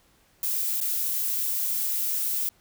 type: noise with dropouts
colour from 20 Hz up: violet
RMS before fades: -27 dBFS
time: 0.43-2.49 s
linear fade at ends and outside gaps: 1 ms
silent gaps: 0.803-0.812 s
effects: pink hiss -62 dBFS RMS until 2.6 s